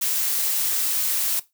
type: noise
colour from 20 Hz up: blue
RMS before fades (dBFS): -23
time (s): 0.01-1.4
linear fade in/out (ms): 10
effects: noise-tail reverb RT60 0.2 s tail -17 dB re dry